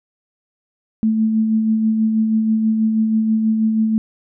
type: tone with tremolo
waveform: sine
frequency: 220 Hz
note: A3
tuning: in tune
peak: -12 dBFS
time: 1.03-3.98 s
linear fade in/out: 0 ms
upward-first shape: sine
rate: 6.2 Hz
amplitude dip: 35%
effects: none